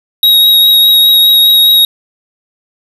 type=tone with vibrato; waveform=square; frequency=3792 Hz; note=A#7; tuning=29 cents sharp; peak=-4 dBFS; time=0.23-1.85 s; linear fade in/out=2 ms; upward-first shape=triangle; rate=4.9 Hz; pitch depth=15 cents each way; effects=7-bit